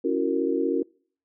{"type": "chord", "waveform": "sine", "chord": "F# dominant seventh", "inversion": "second", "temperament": "just", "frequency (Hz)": [277.5, 333, 370, 462.5], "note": ["C#4", "E4", "F#4", "A#4"], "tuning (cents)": [2, 18, 0, -14], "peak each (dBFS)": -27, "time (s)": [0.04, 0.83], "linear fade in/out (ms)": 10, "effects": ["noise-tail reverb RT60 0.5 s tail -26 dB re dry"]}